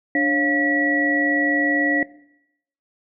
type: tone cluster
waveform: sine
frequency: 292.2 / 548 / 700 / 1937 Hz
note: D4 / C#5 / F5 / B6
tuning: -9 / -20 / +4 / -34 cents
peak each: -20 / -27 / -28 / -20 dBFS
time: 0.15-2.03 s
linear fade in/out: 2 ms
effects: noise-tail reverb RT60 0.8 s tail -19 dB re dry